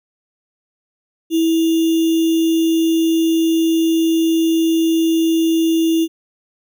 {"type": "tone with sample-and-hold", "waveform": "sine", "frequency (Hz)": 327.1, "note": "E4", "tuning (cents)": -13, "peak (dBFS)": -12, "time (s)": [1.3, 6.08], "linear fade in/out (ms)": 50, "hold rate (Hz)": 3150, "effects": []}